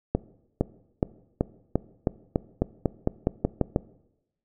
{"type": "accelerating click train", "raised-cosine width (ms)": 2, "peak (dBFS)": -8, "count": 14, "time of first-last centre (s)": [0.15, 3.761], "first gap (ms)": 460, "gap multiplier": 0.91, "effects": ["noise-tail reverb RT60 0.9 s tail -20 dB re dry"]}